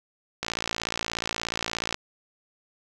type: click train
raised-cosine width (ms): 0.2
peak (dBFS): -10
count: 87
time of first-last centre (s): 0.43-1.944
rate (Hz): 56.8
effects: none